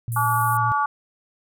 sine tone with vibrato, 116.54 Hz, A#2, in tune, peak -24 dBFS, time 0.08-0.72 s, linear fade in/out 0 ms, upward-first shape square, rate 14 Hz, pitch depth 20 cents each way
pink band-pass noise, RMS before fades -35 dBFS, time 0.12-0.57 s, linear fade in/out 0 ms, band 9200 to 15000 Hz, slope 48 dB/octave
harmonic tone, 287 Hz, D4, 40 cents flat, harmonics 3 / 4 / 5, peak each -23 / -21 / -27 dBFS, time 0.16-0.86 s, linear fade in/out 5 ms
effects none

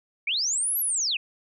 sine linear two-way sweep, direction up then down, 2166 to 12000 to 2415 Hz, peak -23 dBFS, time 0.27-1.17 s, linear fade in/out 5 ms, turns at 0.79 s, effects none

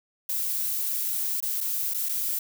violet noise with dropouts, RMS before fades -28 dBFS, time 0.29-2.39 s, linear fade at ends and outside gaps 5 ms, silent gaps 1.404-1.425 / 1.606-1.61 / 1.938-1.943 / 2.088-2.092 s, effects none

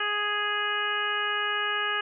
harmonic tone, 415.3 Hz, G#4, in tune, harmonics 1 / 2 / 3 / 4 / 5 / 6 / 7, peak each -37 / -38 / -31 / -29 / -38 / -37 / -32 dBFS, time 0-2.01 s, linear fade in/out 5 ms, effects none

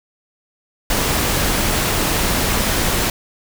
pink noise, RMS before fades -18 dBFS, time 0.9-3.1 s, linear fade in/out 2 ms, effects none

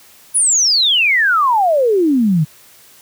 sine exponential sweep, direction down, 10490 to 145.5 Hz, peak -10 dBFS, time 0.34-2.45 s, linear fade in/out 20 ms, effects white hiss -45 dBFS RMS until 3.01 s + high-pass 60 Hz 12 dB/octave

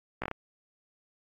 slowing click train, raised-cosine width 0.5 ms, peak -18 dBFS, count 5, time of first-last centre 0.22-0.314 s, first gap 16 ms, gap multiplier 1.26, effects AAC 64 kbps

